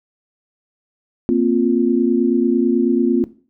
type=chord; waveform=sine; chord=Bb suspended second; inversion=none; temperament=just; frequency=233.1 / 262.2 / 349.6 Hz; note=Bb3 / C4 / F4; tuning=0 / +4 / +2 cents; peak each=-17 dBFS; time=1.29-3.24 s; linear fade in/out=0 ms; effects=noise-tail reverb RT60 0.4 s tail -17 dB re dry